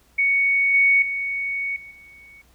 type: tone with level steps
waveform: sine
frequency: 2227 Hz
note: C#7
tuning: 7 cents sharp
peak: -16 / -13 / -23 / -38 / -44 dBFS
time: 0.18-2.42 s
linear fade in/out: 10 ms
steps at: 0.74 / 1.02 / 1.76 / 1.91 s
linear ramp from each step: 2 ms
effects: added 60 Hz sine -59 dBFS peak until 2.54 s + pink hiss -59 dBFS RMS until 2.54 s